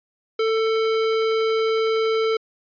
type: tone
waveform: square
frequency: 444.6 Hz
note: A4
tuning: 18 cents sharp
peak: -19 dBFS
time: 0.39-2.37 s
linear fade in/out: 5 ms
effects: resampled to 11025 Hz